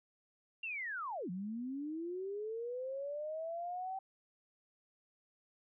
sine linear two-way sweep, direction down then up, 2794 to 172.8 to 774 Hz, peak -38 dBFS, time 0.63-3.99 s, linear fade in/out 5 ms, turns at 1.3 s, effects none

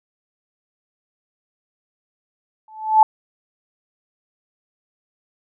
sine tone with exponential growth, 870 Hz, A5, 20 cents flat, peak -4 dBFS, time 2.68-3.03 s, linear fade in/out 2 ms, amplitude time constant 74 ms, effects none

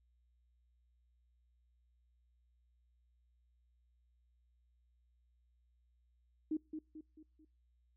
sine tone with echo, 311.1 Hz, D#4, in tune, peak -33 dBFS, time 6.51-6.57 s, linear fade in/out 5 ms, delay 220 ms, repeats 4, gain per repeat -7 dB, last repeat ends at 7.45 s, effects noise-tail reverb RT60 0.3 s tail -25 dB re dry + added 60 Hz sine -70 dBFS peak until 7.96 s

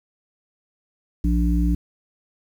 harmonic tone, 58.6 Hz, A#1, 10 cents sharp, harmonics 1 / 3 / 5, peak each -18 / -23 / -25 dBFS, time 1.24-1.75 s, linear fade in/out 5 ms, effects 8-bit

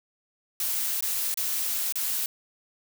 blue noise with dropouts, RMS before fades -28 dBFS, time 0.6-2.26 s, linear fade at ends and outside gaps 2 ms, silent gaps 1.008-1.024 / 1.342-1.373 / 1.924-1.956 s, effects none

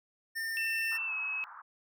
square tone, 1807 Hz, A6, 46 cents sharp, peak -34 dBFS, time 0.35-0.98 s, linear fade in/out 20 ms
sine tone with pitch glide, 2673 to 2569 Hz, E7 to E7, +23 to -45 cents, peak -32 dBFS, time 0.57-1.44 s, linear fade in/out 0 ms, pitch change -68 cents, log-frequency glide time 1.06-1.13 s
pink band-pass noise, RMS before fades -49 dBFS, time 0.91-1.62 s, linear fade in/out 10 ms, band 920 to 1500 Hz, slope 48 dB/octave
effects none

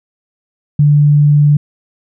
sine tone, 146.83 Hz, D3, in tune, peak -5 dBFS, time 0.79-1.57 s, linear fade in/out 5 ms, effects none

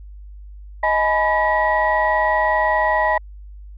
sine tone cluster, 627 / 845 / 990 / 1920 Hz, D#5 / G#5 / B5 / B6, +13 / +30 / +4 / -49 cents, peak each -20 dBFS, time 0.83-3.18 s, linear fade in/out 5 ms, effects tanh soft clip ceiling -6 dBFS + added 50 Hz sine -35 dBFS peak until 3.77 s

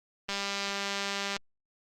click train, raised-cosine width 0.2 ms, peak -15 dBFS, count 215, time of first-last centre 0.29-1.365 s, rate 199 Hz, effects Opus 24 kbps

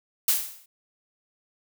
blue noise with exponential decay, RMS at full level -18 dBFS, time 0.28-0.66 s, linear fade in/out 5 ms, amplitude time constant 82 ms, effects none

